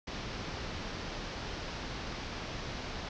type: low-pass noise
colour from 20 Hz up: pink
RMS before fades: -40 dBFS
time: 0.07-3.09 s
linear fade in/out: 5 ms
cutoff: 5800 Hz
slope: 48 dB/octave
effects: none